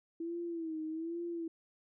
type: tone with vibrato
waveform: sine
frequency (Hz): 328.2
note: E4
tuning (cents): -8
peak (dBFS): -36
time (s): 0.2-1.48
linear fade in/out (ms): 5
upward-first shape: sine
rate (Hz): 1.2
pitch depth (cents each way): 81
effects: none